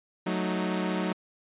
sawtooth chord, D# diminished, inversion first, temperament equal, 185 / 220 / 311.1 Hz, F#3 / A3 / D#4, 0 / 0 / 0 cents, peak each -25 / -30 / -29 dBFS, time 0.26-1.13 s, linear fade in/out 10 ms, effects resampled to 8000 Hz

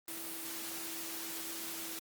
sine tone in noise, 329.6 Hz, E4, in tune, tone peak -49 dBFS, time 0.08-1.99 s, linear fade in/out 2 ms, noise white, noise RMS -42 dBFS, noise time 0.08-1.99 s, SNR -10 dB, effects high-pass 150 Hz 12 dB/octave + Opus 32 kbps

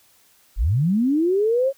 sine linear sweep, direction up, 32.7 to 556 Hz, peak -16 dBFS, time 0.56-1.73 s, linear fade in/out 50 ms, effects white hiss -57 dBFS RMS until 1.77 s

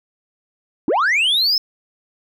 sine linear sweep, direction up, 243.9 to 5300 Hz, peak -11 dBFS, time 0.88-1.58 s, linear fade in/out 2 ms, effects tanh soft clip ceiling -13 dBFS

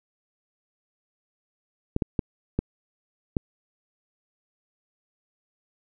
clicks, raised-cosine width 3 ms, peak -10 dBFS, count 5, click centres 1.964 / 2.022 / 2.192 / 2.59 / 3.368 s, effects none

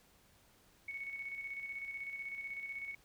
sine tone with tremolo, 2217 Hz, C#7, in tune, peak -39 dBFS, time 0.88-2.95 s, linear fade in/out 5 ms, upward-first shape square, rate 16 Hz, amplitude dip 45%, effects pink hiss -67 dBFS RMS until 3.04 s

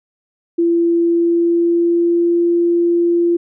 sine tone with pitch glide, 339.1 to 343.4 Hz, E4 to F4, +49 to -29 cents, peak -11 dBFS, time 0.58-3.37 s, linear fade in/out 10 ms, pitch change +22 cents, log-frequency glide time 1.02-2.43 s, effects none

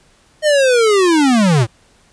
square linear sweep, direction down, 622.3 to 103.83 Hz, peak -10 dBFS, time 0.42-1.67 s, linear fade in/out 50 ms, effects pink hiss -52 dBFS RMS until 2.12 s + resampled to 22050 Hz

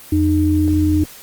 sine tone pair together, 85.93 / 305.7 Hz, F2 / D#4, -28 / -30 cents, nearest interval octave + minor seventh, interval 2198 cents, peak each -16 / -14 dBFS, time 0.12-1.04 s, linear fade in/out 5 ms, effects white hiss -39 dBFS RMS until 1.22 s + Opus 24 kbps

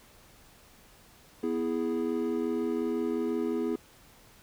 triangle chord, E major, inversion second, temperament equal, 246.9 / 329.6 / 415.3 Hz, B3 / E4 / G#4, 0 / 0 / 0 cents, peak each -30 dBFS, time 1.43-3.76 s, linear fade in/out 5 ms, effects pink hiss -57 dBFS RMS until 4.42 s

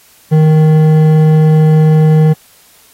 triangle tone with hard clipping, 155.9 Hz, D#3, 4 cents sharp, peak -6 dBFS, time 0.31-2.34 s, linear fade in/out 20 ms, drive 12 dB, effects white hiss -45 dBFS RMS until 2.93 s + AAC 48 kbps

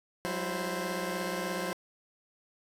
15% pulse tone cluster, 181.7 / 198.3 / 330.6 / 522 Hz, F#3 / G3 / E4 / C5, -31 / +20 / +5 / -4 cents, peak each -29 / -35 / -33 / -30 dBFS, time 0.25-1.73 s, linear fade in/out 0 ms, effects resampled to 32000 Hz + 9-bit

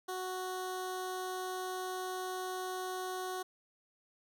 15% pulse tone with notch filter, 370 Hz, F#4, in tune, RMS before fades -39 dBFS, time 0.08-3.43 s, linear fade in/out 10 ms, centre 2200 Hz, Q 1.6, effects none

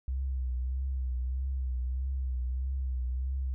sine tone with vibrato, 64.3 Hz, C2, 30 cents flat, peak -29 dBFS, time 0.08-3.54 s, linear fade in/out 0 ms, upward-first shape triangle, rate 1.6 Hz, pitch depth 71 cents each way, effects none

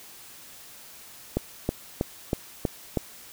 click train, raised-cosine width 2 ms, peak -10 dBFS, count 6, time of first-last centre 1.37-2.973 s, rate 3.12 Hz, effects white hiss -47 dBFS RMS until 3.32 s

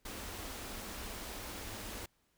pink band-stop noise, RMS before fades -44 dBFS, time 0.05-2.06 s, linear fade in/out 5 ms, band 110 to 180 Hz, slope 96 dB/octave, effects pink hiss -75 dBFS RMS until 2.37 s

